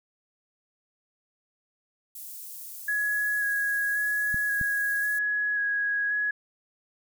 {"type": "high-pass noise", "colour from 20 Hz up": "white", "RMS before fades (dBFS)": -41, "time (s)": [2.15, 5.19], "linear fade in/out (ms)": 5, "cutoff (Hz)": 9500, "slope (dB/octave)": 12}
{"type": "tone with vibrato", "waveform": "sine", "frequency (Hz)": 1669, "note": "G#6", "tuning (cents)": 8, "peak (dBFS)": -24, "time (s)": [2.88, 6.31], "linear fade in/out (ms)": 5, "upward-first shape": "square", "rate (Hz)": 0.93, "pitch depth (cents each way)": 12}
{"type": "clicks", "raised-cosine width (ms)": 5, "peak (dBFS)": -23, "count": 2, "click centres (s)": [4.344, 4.613]}
{"effects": []}